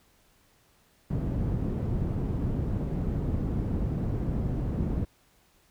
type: low-pass noise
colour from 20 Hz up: white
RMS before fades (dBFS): -29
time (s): 1.1-5.05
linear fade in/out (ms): 5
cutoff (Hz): 170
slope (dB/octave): 12
effects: pink hiss -64 dBFS RMS until 5.7 s